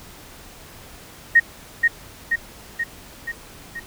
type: tone with echo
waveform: sine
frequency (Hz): 1864.7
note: A#6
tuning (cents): 0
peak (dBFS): -8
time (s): 1.35-1.4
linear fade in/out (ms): 10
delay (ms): 480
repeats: 5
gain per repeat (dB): -4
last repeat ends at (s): 3.8
effects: pink hiss -43 dBFS RMS until 3.86 s